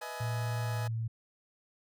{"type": "chord", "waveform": "25% pulse", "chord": "E major seventh", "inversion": "second", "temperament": "equal with one note detuned", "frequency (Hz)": [493.9, 622.3, 659.3, 843.2], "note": ["B4", "D#5", "E5", "G#5"], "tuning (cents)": [0, 0, 0, 26], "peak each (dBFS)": [-42, -41, -44, -38], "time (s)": [0.01, 0.88], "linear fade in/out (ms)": 10}
{"type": "tone with pitch glide", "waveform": "sine", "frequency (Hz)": [115.3, 113.25], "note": ["A#2", "A#2"], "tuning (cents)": [-19, -50], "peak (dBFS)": -31, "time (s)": [0.2, 1.08], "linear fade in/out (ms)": 10, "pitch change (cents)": -31, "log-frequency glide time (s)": [0.62, 0.72]}
{"effects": []}